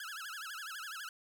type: tone with vibrato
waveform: sawtooth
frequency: 1480 Hz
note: F#6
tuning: in tune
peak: -38 dBFS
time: 0-1.09 s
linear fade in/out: 2 ms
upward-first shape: sine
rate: 12 Hz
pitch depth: 250 cents each way
effects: none